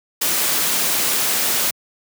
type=noise; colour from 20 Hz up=white; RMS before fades=-19 dBFS; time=0.21-1.71 s; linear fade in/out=10 ms; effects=high-pass 150 Hz 12 dB/octave